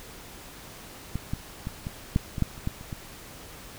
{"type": "clicks", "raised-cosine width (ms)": 5, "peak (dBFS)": [-17, -16, -19, -20, -9, -19, -10, -30, -15, -28, -21], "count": 11, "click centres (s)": [1.156, 1.335, 1.671, 1.869, 2.161, 2.382, 2.423, 2.579, 2.674, 2.811, 2.928], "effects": ["pink hiss -45 dBFS RMS until 3.78 s"]}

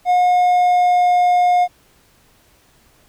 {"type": "tone with pitch glide", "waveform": "triangle", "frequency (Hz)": [720, 715.4], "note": ["F#5", "F5"], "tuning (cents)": [-47, 41], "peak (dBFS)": -9, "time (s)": [0.05, 1.68], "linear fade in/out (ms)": 50, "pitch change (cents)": -12, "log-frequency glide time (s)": [0.25, 1.13], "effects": ["pink hiss -54 dBFS RMS until 3.08 s"]}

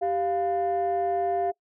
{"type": "tone pair together", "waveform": "sine", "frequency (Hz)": [391.6, 697.8], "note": ["G4", "F5"], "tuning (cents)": [-2, -2], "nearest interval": "minor seventh", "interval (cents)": 1000, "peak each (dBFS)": [-26, -23], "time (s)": [0.01, 1.52], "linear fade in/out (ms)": 20, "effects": ["noise-tail reverb RT60 0.1 s tail -23 dB re dry", "tanh soft clip ceiling -19 dBFS"]}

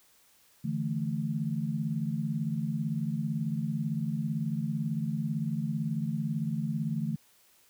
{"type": "chord", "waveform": "sine", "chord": "D suspended second", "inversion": "none", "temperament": "equal", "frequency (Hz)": [146.83, 164.81, 220], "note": ["D3", "E3", "A3"], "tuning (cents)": [0, 0, 0], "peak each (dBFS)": -33, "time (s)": [0.64, 7.16], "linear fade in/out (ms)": 10, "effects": ["white hiss -63 dBFS RMS until 7.69 s"]}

